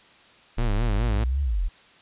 sine exponential two-way sweep, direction up then down, 30.27 to 72.3 to 36.28 Hz, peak -21 dBFS, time 0.57-1.69 s, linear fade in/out 20 ms, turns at 1.42 s
sawtooth tone with vibrato, 110 Hz, A2, in tune, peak -22 dBFS, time 0.58-1.24 s, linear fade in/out 5 ms, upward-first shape sine, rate 4.8 Hz, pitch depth 170 cents each way
effects white hiss -53 dBFS RMS until 2.01 s + resampled to 8000 Hz

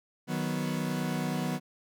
40% pulse chord, B major, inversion first, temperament equal, 155.56 / 185 / 246.9 Hz, D#3 / F#3 / B3, 0 / 0 / 0 cents, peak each -33 dBFS, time 0.27-1.6 s, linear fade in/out 50 ms, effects none

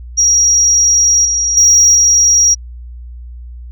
sine tone with level steps, 5690 Hz, F8, 31 cents sharp, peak -6 / -11 / -3 / -5 dBFS, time 0.17-2.55 s, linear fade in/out 20 ms, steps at 1.25 / 1.57 / 1.95 s, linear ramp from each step 2 ms, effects tanh soft clip ceiling -1 dBFS + added 60 Hz sine -27 dBFS peak until 3.71 s

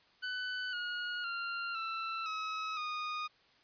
sawtooth tone with pitch steps, 1500 / 1442.2 / 1386.7 / 1333.3 / 1281.9 / 1232.5 Hz, F#6 / F#6 / F6 / E6 / E6 / D#6, +23 / -45 / -13 / +19 / -49 / -17 cents, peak -32 dBFS, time 0.22-3.28 s, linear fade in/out 20 ms, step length 510 ms, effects white hiss -66 dBFS RMS until 3.63 s + resampled to 11025 Hz

